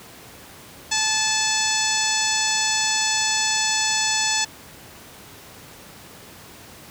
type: harmonic tone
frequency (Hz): 870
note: A5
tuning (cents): -20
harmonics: 1 / 2 / 3 / 4 / 5 / 6 / 7 / 8 / 9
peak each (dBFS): -28 / -28 / -28 / -28 / -28 / -28 / -28 / -28 / -28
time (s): 0.91-4.45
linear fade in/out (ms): 10
effects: pink hiss -43 dBFS RMS until 6.9 s + high-pass 80 Hz 12 dB/octave